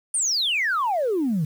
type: exponential sweep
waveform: sine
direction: down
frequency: 9520 to 145 Hz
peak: -19 dBFS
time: 0.14-1.45 s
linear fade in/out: 5 ms
effects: tanh soft clip ceiling -16 dBFS + 8-bit